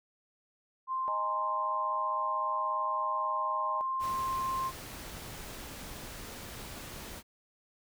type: tone with pitch glide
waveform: sine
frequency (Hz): 1047 to 1053.7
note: C6 to C6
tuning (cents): +1 to +12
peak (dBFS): -30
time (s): 0.87-4.72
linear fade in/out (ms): 50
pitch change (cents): +11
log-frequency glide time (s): 1.33-3.57
type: chord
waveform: sine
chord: D# suspended fourth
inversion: none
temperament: just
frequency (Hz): 622.3 / 829.7 / 933.4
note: D#5 / G#5 / A#5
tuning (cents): 0 / -2 / +2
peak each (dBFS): -39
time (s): 1.08-3.81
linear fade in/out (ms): 0
type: noise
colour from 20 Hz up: pink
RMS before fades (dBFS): -44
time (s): 3.99-7.23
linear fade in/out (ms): 50
effects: none